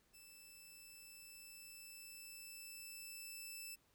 10% pulse tone with level ramp, 2640 Hz, E7, 2 cents sharp, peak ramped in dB -50 to -39 dBFS, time 0.13-3.76 s, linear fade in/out 20 ms, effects pink hiss -75 dBFS RMS until 3.94 s

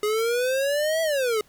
square exponential two-way sweep, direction up then down, 415.3 to 659.3 to 415.3 Hz, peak -22 dBFS, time 0.03-1.41 s, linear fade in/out 2 ms, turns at 1.02 s, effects pink hiss -58 dBFS RMS until 1.48 s

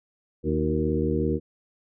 harmonic tone with a mistuned harmonic, 77.78 Hz, D#2, in tune, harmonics 1 / 2 / 3 / 4 / 5 / 6, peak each -29 / -29 / -29 / -29 / -29 / -29 dBFS, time 0.43-1.4 s, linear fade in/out 50 ms, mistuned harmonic 5, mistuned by -54 cents, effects none

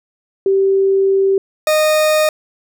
sine / 40% pulse tone pair in turn, 388.6 / 616.9 Hz, G4 / D#5, -15 / -15 cents, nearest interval minor sixth, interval 800 cents, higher second, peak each -10 dBFS, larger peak neither, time 0.46-1.38 / 1.67-2.29 s, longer first, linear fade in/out 2 ms, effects none

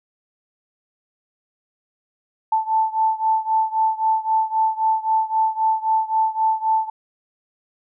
sine beating tone pair, 880 / 883.8 Hz, A5 / A5, 0 / +7 cents, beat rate 3.8 Hz, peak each -19 / -21 dBFS, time 2.52-6.9 s, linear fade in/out 5 ms, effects none

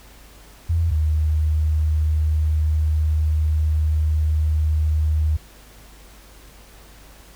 sine tone pair in turn, 83.1 / 77.28 Hz, E2 / D#2, +15 / -11 cents, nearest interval minor second, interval 126 cents, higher first, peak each -16 dBFS, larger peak neither, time 0.69-0.91 / 0.91-5.37 s, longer second, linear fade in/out 10 ms, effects added 50 Hz sine -46 dBFS peak until 7.35 s + pink hiss -48 dBFS RMS until 7.35 s

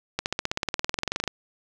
accelerating click train, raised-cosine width 0.2 ms, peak -8 dBFS, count 22, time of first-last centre 0.19-1.277 s, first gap 69 ms, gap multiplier 0.97, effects none

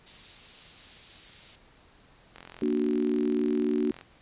violet noise, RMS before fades -35 dBFS, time 0.06-1.56 s, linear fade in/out 10 ms
click train, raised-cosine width 0.3 ms, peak -28 dBFS, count 73, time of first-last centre 2.36-4.011 s, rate 43.6 Hz
sine chord, Bb augmented, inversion none, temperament equal, 233.1 / 293.7 / 370 Hz, Bb3 / D4 / F#4, 0 / 0 / 0 cents, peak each -28 dBFS, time 2.62-3.91 s, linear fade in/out 2 ms
effects pink hiss -58 dBFS RMS until 4.21 s + resampled to 8000 Hz

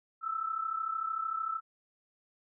sine tone pair together, 1291.7 / 1325 Hz, E6 / E6, -36 / +9 cents, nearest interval unison, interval 45 cents, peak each -37 / -33 dBFS, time 0.21-1.61 s, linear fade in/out 50 ms, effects none

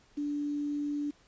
sine tone with quantisation, 291.4 Hz, D4, 13 cents flat, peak -30 dBFS, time 0.17-1.11 s, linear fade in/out 10 ms, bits 9, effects pink hiss -63 dBFS RMS until 1.27 s + resampled to 16000 Hz

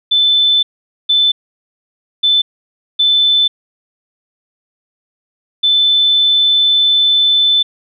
sine tone bursts at uneven times, 3520 Hz, A7, in tune, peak -8 dBFS, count 5, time 0.11-0.63 / 1.09-1.32 / 2.23-2.42 / 2.99-3.48 / 5.63-7.63 s, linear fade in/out 10 ms, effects none

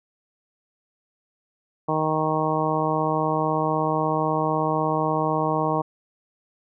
harmonic tone, 156.2 Hz, D#3, 7 cents sharp, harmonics 1 / 2 / 3 / 4 / 5 / 6 / 7, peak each -28 / -28 / -28 / -28 / -28 / -28 / -28 dBFS, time 1.88-5.82 s, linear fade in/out 10 ms, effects none

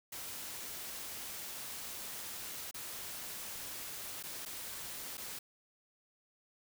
white noise with dropouts, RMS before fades -44 dBFS, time 0.12-5.39 s, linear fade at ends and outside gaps 5 ms, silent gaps 2.712-2.742 / 4.228-4.236 / 4.453-4.459 / 5.172-5.178 s, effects none

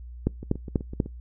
two click trains, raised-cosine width 3 ms, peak -9 / -23 dBFS, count 4 / 6, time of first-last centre 0.27-1.002 / 0.43-1.061 s, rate 4.1 / 7.93 Hz, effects noise-tail reverb RT60 0.2 s tail -25 dB re dry + added 60 Hz sine -38 dBFS peak until 1.2 s

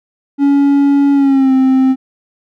triangle tone with pitch glide, 281.4 to 262.6 Hz, C#4 to C4, +26 to +6 cents, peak -5 dBFS, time 0.38-1.96 s, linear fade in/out 50 ms, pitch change -120 cents, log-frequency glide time 1.13-1.53 s, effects none

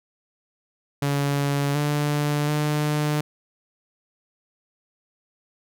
sawtooth tone with pitch steps, 141.9 / 147.1 / 149.8 Hz, C#3 / D3 / D3, +41 / +3 / +35 cents, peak -17 dBFS, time 1.02-3.21 s, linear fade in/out 5 ms, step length 730 ms, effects none

